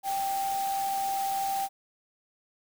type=tone in noise; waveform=sine; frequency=784 Hz; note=G5; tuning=in tune; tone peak=-27 dBFS; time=0.03-1.69 s; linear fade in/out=50 ms; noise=white; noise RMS=-39 dBFS; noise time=0.03-1.69 s; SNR=+9 dB; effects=none